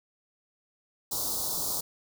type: band-stop noise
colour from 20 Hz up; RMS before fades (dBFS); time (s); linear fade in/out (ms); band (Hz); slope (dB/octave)
white; -31; 1.11-1.81; 10; 1200 to 3900; 48
effects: none